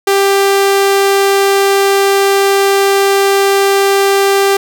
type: tone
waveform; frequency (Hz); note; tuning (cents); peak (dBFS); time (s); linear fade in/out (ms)
sawtooth; 394.6; G4; +11; -4; 0.07-4.57; 5
effects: none